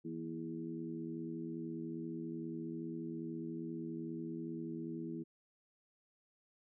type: harmonic tone with a mistuned harmonic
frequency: 82.41 Hz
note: E2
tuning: in tune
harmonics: 2 / 3 / 4 / 5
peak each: -46 / -45 / -43 / -52 dBFS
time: 0.04-5.24 s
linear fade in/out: 20 ms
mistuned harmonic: 3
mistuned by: -56 cents
effects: none